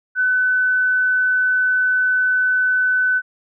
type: tone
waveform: sine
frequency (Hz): 1506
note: F#6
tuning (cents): +30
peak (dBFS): -14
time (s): 0.15-3.22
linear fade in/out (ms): 50
effects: none